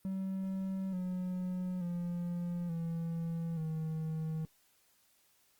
triangle tone with pitch steps, 190.9 / 182.28 / 174.05 / 166.19 / 158.68 Hz, G3 / F#3 / F3 / E3 / D#3, -46 / -26 / -6 / +14 / +34 cents, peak -32 dBFS, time 0.05-4.45 s, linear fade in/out 0 ms, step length 880 ms, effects white hiss -70 dBFS RMS until 5.59 s + Opus 32 kbps

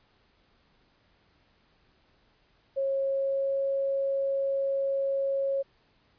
sine tone with pitch glide, 544 to 547.5 Hz, C#5 to C#5, -33 to -22 cents, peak -25 dBFS, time 2.76-5.63 s, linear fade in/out 20 ms, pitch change +11 cents, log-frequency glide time 3.06-3.61 s, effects pink hiss -66 dBFS RMS until 6.18 s + resampled to 11025 Hz

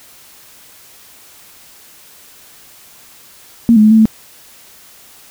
sine tone with pitch steps, 232.4 / 213.4 / 215.2 / 221.5 / 219.5 Hz, A#3 / G#3 / A3 / A3 / A3, -5 / +47 / -38 / +12 / -4 cents, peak -4 dBFS, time 3.69-4.055 s, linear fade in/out 0 ms, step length 73 ms, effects white hiss -42 dBFS RMS until 5.3 s

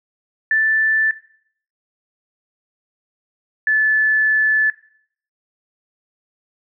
sine tone pair in turn, 1760 / 1737.8 Hz, A6 / A6, 0 / -22 cents, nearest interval unison, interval 22 cents, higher first, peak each -13 dBFS, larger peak neither, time 0.51-1.11 / 3.67-4.7 s, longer second, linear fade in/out 2 ms, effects noise-tail reverb RT60 0.6 s tail -17 dB re dry

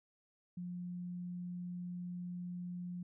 sine tone, 177.5 Hz, F3, 28 cents sharp, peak -40 dBFS, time 0.57-3.03 s, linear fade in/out 5 ms, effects none

